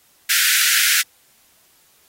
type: high-pass noise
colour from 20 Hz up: pink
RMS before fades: -17 dBFS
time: 0.29-1.02 s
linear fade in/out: 10 ms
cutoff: 1400 Hz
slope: 96 dB/octave
effects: white hiss -56 dBFS RMS until 2.08 s + AAC 48 kbps